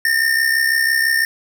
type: tone with amplitude modulation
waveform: square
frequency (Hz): 1815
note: A#6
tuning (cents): -47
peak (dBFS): -12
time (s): 0.05-1.25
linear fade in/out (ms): 2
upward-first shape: sine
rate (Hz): 66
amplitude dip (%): 60
effects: none